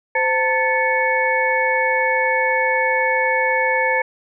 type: tone cluster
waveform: sine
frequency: 517 / 898 / 1742 / 2215 Hz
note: C5 / A5 / A6 / C#7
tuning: -21 / +35 / -18 / -2 cents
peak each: -21 dBFS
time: 0.15-4.02 s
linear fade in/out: 5 ms
effects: none